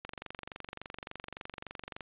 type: click train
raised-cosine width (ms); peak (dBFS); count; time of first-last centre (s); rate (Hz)
0.3; -24; 47; 0.05-2.007; 23.5
effects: resampled to 8000 Hz + 11-bit